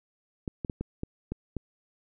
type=clicks; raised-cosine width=3 ms; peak=-19 dBFS; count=7; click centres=0.478 / 0.648 / 0.698 / 0.81 / 1.034 / 1.32 / 1.567 s; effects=none